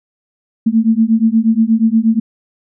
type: beating tone pair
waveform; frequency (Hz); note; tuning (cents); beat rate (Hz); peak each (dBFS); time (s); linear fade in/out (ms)
sine; 220 / 228.4; A3 / A#3; 0 / -35; 8.4; -12; 0.66-2.2; 10
effects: none